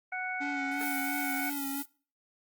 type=harmonic tone; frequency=740 Hz; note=F#5; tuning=in tune; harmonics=1 / 2 / 3; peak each=-37 / -37 / -37 dBFS; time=0.12-1.5 s; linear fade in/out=5 ms
type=tone with vibrato; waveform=square; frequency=279.8 Hz; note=C#4; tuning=16 cents sharp; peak=-35 dBFS; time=0.4-1.83 s; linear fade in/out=20 ms; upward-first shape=sine; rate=2.9 Hz; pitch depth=33 cents each way
type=noise; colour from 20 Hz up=violet; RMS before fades=-38 dBFS; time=0.78-1.86 s; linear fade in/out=50 ms
type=tone with exponential decay; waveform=15% pulse; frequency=440 Hz; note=A4; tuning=in tune; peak=-30 dBFS; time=0.81-0.9 s; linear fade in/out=0 ms; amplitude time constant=19 ms
effects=noise-tail reverb RT60 0.4 s tail -22 dB re dry + Opus 24 kbps